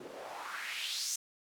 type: noise with band-pass filter sweep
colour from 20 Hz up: white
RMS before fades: -40 dBFS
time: 0-1.16 s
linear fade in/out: 5 ms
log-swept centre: 330 to 7000 Hz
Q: 2.8
effects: none